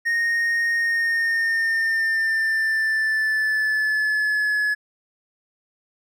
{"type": "tone with pitch glide", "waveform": "triangle", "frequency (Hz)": [1856, 1702], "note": ["A#6", "G#6"], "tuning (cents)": [-8, 42], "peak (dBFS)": -17, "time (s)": [0.05, 4.75], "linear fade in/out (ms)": 20, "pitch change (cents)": -150, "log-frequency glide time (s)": [0.75, 4.58], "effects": []}